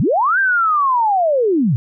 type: linear two-way sweep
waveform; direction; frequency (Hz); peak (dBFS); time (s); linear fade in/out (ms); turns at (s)
sine; up then down; 103.6 to 1605 to 103.6; -12; 0-1.76; 0; 0.39
effects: none